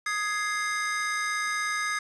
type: chord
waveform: square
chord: Ab major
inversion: second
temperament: equal with one note detuned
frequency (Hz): 1244.5 / 1669.9 / 2093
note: Eb6 / Ab6 / C7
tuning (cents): 0 / +9 / 0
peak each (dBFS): -32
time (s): 0.06-1.99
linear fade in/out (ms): 5
effects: resampled to 22050 Hz + 8-bit